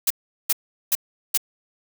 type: noise bursts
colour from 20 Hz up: blue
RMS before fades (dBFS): -19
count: 4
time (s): 0.07-1.376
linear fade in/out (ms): 5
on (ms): 34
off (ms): 390
effects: none